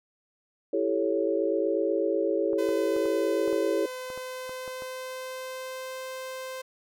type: chord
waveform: sine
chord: A dominant seventh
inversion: second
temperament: equal with one note detuned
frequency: 331.3 / 392 / 440 / 554.4 Hz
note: E4 / G4 / A4 / C#5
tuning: +9 / 0 / 0 / 0 cents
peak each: -29 dBFS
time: 0.73-3.86 s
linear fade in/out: 5 ms
type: clicks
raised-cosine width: 1 ms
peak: -29 dBFS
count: 11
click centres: 2.532 / 2.69 / 2.964 / 3.056 / 3.478 / 3.529 / 4.102 / 4.176 / 4.494 / 4.678 / 4.822 s
type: tone with pitch glide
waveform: sawtooth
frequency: 507 to 519.5 Hz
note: B4 to C5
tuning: +45 to -12 cents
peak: -31 dBFS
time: 2.58-6.62 s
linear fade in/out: 10 ms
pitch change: +43 cents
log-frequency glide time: 3.26-6.05 s
effects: none